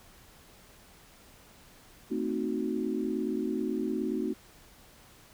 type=chord; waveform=sine; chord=A diminished seventh; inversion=none; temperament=equal with one note detuned; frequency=224 / 261.6 / 311.1 / 370 Hz; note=A3 / C4 / Eb4 / Gb4; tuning=+31 / 0 / 0 / 0 cents; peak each=-34 dBFS; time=2.1-4.34 s; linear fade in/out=20 ms; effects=pink hiss -56 dBFS RMS until 5.33 s